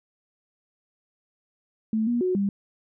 sine tone with pitch steps, 219.6 / 239.5 / 367.2 / 199.3 Hz, A3 / A#3 / F#4 / G3, -3 / +47 / -13 / +29 cents, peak -21 dBFS, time 1.93-2.49 s, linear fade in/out 2 ms, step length 140 ms, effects none

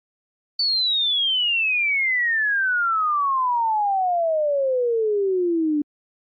sine exponential sweep, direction down, 4553 to 289.9 Hz, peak -18 dBFS, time 0.59-5.82 s, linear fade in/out 5 ms, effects AAC 64 kbps

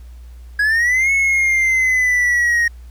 triangle linear two-way sweep, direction up then down, 1648 to 2201 to 1866 Hz, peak -11 dBFS, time 0.59-2.68 s, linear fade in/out 5 ms, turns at 1.12 s, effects added 60 Hz sine -34 dBFS peak until 2.9 s + pink hiss -55 dBFS RMS until 2.9 s

